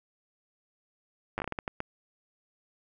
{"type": "slowing click train", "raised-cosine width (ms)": 0.5, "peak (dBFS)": -17, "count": 10, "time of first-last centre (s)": [1.38, 1.804], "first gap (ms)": 9, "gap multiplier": 1.39, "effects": []}